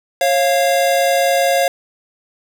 square tone pair together, 547 / 696.8 Hz, C#5 / F5, -23 / -4 cents, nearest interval major third, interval 419 cents, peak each -16 dBFS, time 0.21-1.68 s, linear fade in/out 2 ms, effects none

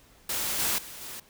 white noise with level steps, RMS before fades -30 / -27 / -43 / -40 dBFS, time 0.29-1.2 s, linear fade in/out 5 ms, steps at 0.59 / 0.78 / 1.01 s, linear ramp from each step 5 ms, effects pink hiss -58 dBFS RMS until 1.29 s

